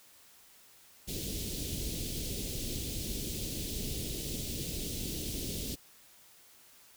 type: band-stop noise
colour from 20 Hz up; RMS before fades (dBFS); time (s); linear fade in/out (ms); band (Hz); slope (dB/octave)
pink; -37; 1.07-5.76; 20; 450 to 3100; 24
effects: white hiss -59 dBFS RMS until 6.96 s